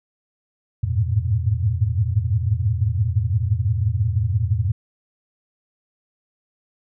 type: tone cluster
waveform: sine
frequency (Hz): 85.3 / 99.4 / 105.4 / 111.3 / 122.4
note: F2 / G2 / G#2 / A2 / B2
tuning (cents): -40 / +25 / +26 / +20 / -15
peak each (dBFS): -23 / -25 / -24 / -23 / -26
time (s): 0.83-4.72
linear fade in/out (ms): 10
effects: none